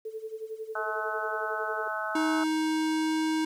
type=tone with tremolo; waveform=sine; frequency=440 Hz; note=A4; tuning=in tune; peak=-32 dBFS; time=0.05-1.88 s; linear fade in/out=5 ms; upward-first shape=sine; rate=11 Hz; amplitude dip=80%
type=harmonic tone; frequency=214.7 Hz; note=A3; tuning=42 cents flat; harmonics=3 / 4 / 5 / 6 / 7; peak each=-36 / -37 / -40 / -35 / -34 dBFS; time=0.75-2.44 s; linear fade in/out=5 ms
type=tone with pitch glide; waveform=square; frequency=313.5 to 315.5 Hz; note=D#4 to D#4; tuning=+13 to +24 cents; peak=-26 dBFS; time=2.15-3.45 s; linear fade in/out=5 ms; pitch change=+11 cents; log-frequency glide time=2.27-3.22 s
effects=low-pass 9000 Hz 12 dB/octave + 10-bit